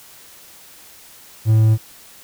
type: tone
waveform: triangle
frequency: 110 Hz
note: A2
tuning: in tune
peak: -8 dBFS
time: 1.45-1.78 s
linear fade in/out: 50 ms
effects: white hiss -44 dBFS RMS until 2.23 s